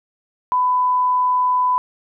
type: tone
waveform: sine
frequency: 1000 Hz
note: B5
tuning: 21 cents sharp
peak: -14 dBFS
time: 0.52-1.78 s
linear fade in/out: 0 ms
effects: none